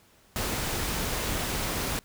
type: noise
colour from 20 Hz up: pink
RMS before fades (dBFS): -30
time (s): 0.36-1.99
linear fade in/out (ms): 0
effects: pink hiss -60 dBFS RMS until 2.04 s